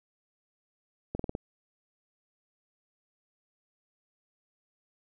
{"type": "slowing click train", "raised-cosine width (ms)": 2, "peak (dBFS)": -19, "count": 5, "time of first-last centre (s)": [1.15, 1.351], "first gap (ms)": 44, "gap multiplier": 1.09, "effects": []}